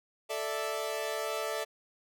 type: chord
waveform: sawtooth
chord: A suspended fourth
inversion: none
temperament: equal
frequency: 440 / 587.3 / 659.3 Hz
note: A4 / D5 / E5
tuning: 0 / 0 / 0 cents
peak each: -33 dBFS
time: 0.29-1.65 s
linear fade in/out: 20 ms
effects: none